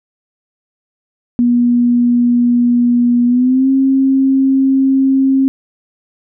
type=tone with pitch glide; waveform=sine; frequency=241.4 to 267.9 Hz; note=B3 to C4; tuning=-39 to +41 cents; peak=-8 dBFS; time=1.39-5.48 s; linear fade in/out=0 ms; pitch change=+180 cents; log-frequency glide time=3.26-3.69 s; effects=none